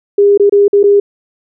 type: tone with dropouts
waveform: sine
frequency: 404.9 Hz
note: G#4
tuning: 44 cents flat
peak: -4 dBFS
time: 0.18-1 s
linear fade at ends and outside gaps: 5 ms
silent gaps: 0.376-0.397 / 0.496-0.523 / 0.681-0.73 / 0.831-0.838 s
effects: none

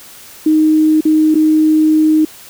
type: tone with dropouts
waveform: sine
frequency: 311.1 Hz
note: D#4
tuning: in tune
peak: -7 dBFS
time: 0.46-2.25 s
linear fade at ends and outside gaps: 5 ms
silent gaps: 1.008-1.052 / 1.345-1.353 s
effects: white hiss -37 dBFS RMS until 2.49 s

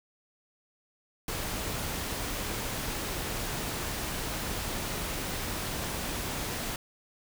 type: noise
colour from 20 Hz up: pink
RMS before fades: -34 dBFS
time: 1.28-6.76 s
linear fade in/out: 2 ms
effects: none

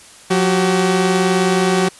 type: tone pair together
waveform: sawtooth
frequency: 180.9 / 381 Hz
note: F#3 / G4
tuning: -39 / -49 cents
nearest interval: octave + minor second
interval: 1290 cents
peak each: -12 dBFS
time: 0.3-1.89 s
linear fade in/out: 10 ms
effects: white hiss -42 dBFS RMS until 1.99 s + resampled to 24000 Hz

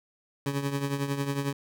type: tone with tremolo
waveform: 20% pulse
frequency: 140 Hz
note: C#3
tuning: 18 cents sharp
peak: -20 dBFS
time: 0.46-1.53 s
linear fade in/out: 2 ms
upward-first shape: triangle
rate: 11 Hz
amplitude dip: 70%
effects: none

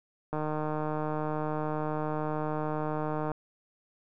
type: click train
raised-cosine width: 1 ms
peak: -19 dBFS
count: 458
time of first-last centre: 0.33-3.317 s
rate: 153 Hz
effects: none

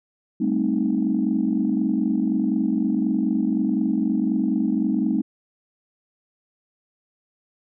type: chord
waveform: sine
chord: A half-diminished seventh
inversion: third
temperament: equal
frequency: 196 / 220 / 261.6 / 311.1 Hz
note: G3 / A3 / C4 / Eb4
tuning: 0 / 0 / 0 / 0 cents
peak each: -25 / -23 / -24 / -24 dBFS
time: 0.4-5.22 s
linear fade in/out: 10 ms
effects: tanh soft clip ceiling -10 dBFS

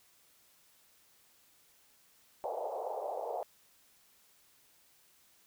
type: band-pass noise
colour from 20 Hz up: white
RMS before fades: -38 dBFS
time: 2.44-3.43 s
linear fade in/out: 0 ms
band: 450 to 830 Hz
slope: 48 dB/octave
effects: white hiss -66 dBFS RMS until 5.46 s

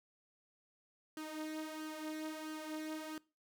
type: tone with flanger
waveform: sawtooth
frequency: 311.1 Hz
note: D#4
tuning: in tune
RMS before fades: -44 dBFS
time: 1.17-3.18 s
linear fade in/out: 2 ms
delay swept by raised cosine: 0.65 to 3.75 ms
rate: 1.5 Hz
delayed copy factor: +0.6
effects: noise-tail reverb RT60 0.3 s tail -22 dB re dry

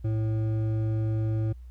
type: tone with hard clipping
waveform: sine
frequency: 110 Hz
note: A2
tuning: in tune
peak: -26 dBFS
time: 0.04-1.53 s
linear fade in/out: 10 ms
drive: 9 dB
effects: added 61 Hz sine -41 dBFS peak until 1.7 s + pink hiss -71 dBFS RMS until 1.7 s

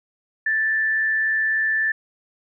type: tone with frequency modulation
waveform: sine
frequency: 1760 Hz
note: A6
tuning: in tune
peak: -18 dBFS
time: 0.46-1.92 s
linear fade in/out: 5 ms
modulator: 96.5 Hz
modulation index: 0.36
effects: none

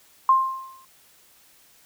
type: tone with exponential decay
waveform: sine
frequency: 1056 Hz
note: C6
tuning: 16 cents sharp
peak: -11 dBFS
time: 0.29-0.85 s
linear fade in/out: 2 ms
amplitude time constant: 120 ms
effects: white hiss -56 dBFS RMS until 1.85 s

